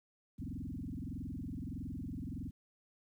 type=tone with frequency modulation; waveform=sine; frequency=169.9 Hz; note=F3; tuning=47 cents flat; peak=-39 dBFS; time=0.38-2.51 s; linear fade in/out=20 ms; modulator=21.6 Hz; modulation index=5.2; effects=12-bit